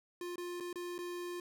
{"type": "tone with dropouts", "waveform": "square", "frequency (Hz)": 352.2, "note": "F4", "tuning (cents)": 15, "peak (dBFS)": -40, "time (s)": [0.21, 1.4], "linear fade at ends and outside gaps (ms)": 2, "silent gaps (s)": [[0.358, 0.38], [0.601, 0.606], [0.729, 0.757], [0.981, 0.988]], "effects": []}